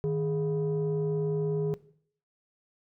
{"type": "tone pair together", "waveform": "sine", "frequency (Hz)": [155.98, 415.3], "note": ["D#3", "G#4"], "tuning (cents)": [5, 0], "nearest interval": "octave + perfect fourth", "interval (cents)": 1695, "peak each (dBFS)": -27, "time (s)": [0.04, 1.74], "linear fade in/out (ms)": 0, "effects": ["noise-tail reverb RT60 0.6 s tail -19 dB re dry", "tanh soft clip ceiling -22 dBFS"]}